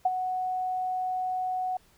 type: tone with ADSR envelope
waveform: sine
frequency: 740 Hz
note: F#5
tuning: in tune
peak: -18 dBFS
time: 0.05-1.77 s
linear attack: 7 ms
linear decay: 32 ms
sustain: -9 dB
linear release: 4 ms
effects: pink hiss -62 dBFS RMS until 1.97 s